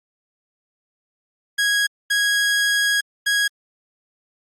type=tone bursts at uneven times; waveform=sawtooth; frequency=1652 Hz; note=G#6; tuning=10 cents flat; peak=-13 dBFS; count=3; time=1.58-1.87 / 2.1-3.01 / 3.26-3.48 s; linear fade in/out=10 ms; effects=low-pass 11000 Hz 12 dB/octave + Opus 48 kbps